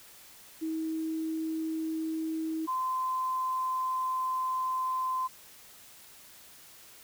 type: tone pair in turn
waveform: sine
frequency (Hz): 319.6 / 1031.8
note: D#4 / C6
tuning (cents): +47 / -24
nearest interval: octave + minor sixth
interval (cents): 2029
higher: second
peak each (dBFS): -30 / -28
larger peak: second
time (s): 0.61-2.67 / 2.67-5.28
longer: second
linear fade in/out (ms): 20
effects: white hiss -53 dBFS RMS until 7.03 s